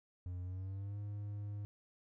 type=tone with pitch glide; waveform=triangle; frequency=90 to 102.79 Hz; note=F#2 to G#2; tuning=-47 to -17 cents; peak=-38 dBFS; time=0.26-1.65 s; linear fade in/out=0 ms; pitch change=+230 cents; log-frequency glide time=0.42-0.98 s; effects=none